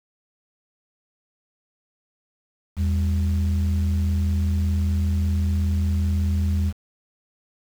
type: tone pair together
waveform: sine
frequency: 81.8 / 200.3 Hz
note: E2 / G3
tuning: -13 / +38 cents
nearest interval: octave + major third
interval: 1551 cents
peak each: -18 / -26 dBFS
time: 2.76-6.73 s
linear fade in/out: 50 ms
effects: tanh soft clip ceiling -14 dBFS + 7-bit